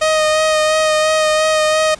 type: tone with vibrato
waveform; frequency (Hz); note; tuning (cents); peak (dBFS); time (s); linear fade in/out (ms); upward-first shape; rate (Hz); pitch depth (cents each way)
sawtooth; 622.3; D#5; 0; -8; 0.01-1.95; 10; sine; 2.9; 17
effects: pink hiss -40 dBFS RMS until 1.99 s + resampled to 22050 Hz